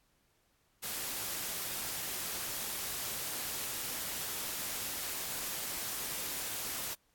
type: noise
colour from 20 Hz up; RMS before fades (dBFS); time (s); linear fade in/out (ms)
white; -38; 0.82-6.95; 20
effects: pink hiss -73 dBFS RMS until 7.14 s + AAC 64 kbps